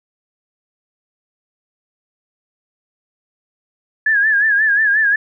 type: tone with vibrato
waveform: sine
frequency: 1693 Hz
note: G#6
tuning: 33 cents sharp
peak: -11 dBFS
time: 4.06-5.16 s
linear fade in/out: 5 ms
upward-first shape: sine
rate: 5.6 Hz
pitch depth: 89 cents each way
effects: none